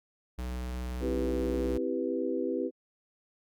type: tone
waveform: square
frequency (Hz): 62.1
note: B1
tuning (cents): +10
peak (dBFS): -34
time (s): 0.38-1.78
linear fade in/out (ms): 10
type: chord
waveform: sine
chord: C major seventh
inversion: none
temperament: equal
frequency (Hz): 261.6 / 329.6 / 392 / 493.9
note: C4 / E4 / G4 / B4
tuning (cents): 0 / 0 / 0 / 0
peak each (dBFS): -34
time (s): 1-2.71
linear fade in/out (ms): 50
effects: Opus 48 kbps